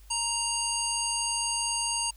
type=harmonic tone with a mistuned harmonic; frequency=932.3 Hz; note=A#5; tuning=in tune; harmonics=1 / 3 / 5 / 7 / 9 / 10; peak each=-34 / -34 / -34 / -34 / -34 / -34 dBFS; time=0.1-2.11 s; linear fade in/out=10 ms; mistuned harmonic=5; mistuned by=+18 cents; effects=added 50 Hz sine -49 dBFS peak until 2.16 s + white hiss -61 dBFS RMS until 2.16 s